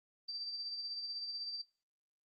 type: tone with tremolo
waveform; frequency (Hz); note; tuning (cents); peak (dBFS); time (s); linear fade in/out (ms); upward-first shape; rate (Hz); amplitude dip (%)
sine; 4672; D8; -10; -38; 0.28-1.62; 10; sine; 16; 45
effects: noise-tail reverb RT60 0.3 s tail -20 dB re dry + Opus 24 kbps